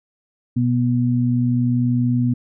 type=tone pair together; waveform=sine; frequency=123.47 / 244.1 Hz; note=B2 / B3; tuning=0 / -20 cents; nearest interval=octave; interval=1180 cents; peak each=-18 dBFS; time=0.56-2.34 s; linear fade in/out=10 ms; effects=none